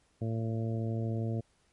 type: harmonic tone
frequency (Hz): 112.9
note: A2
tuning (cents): +45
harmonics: 1 / 2 / 3 / 4 / 5 / 6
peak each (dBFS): -31 / -37 / -41 / -43 / -45 / -47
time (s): 0.21-1.41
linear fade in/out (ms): 10
effects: pink hiss -70 dBFS RMS until 1.72 s + MP3 48 kbps